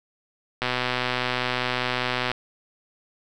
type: click train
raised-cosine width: 0.3 ms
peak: -8 dBFS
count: 213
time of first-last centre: 0.62-2.316 s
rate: 125 Hz
effects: none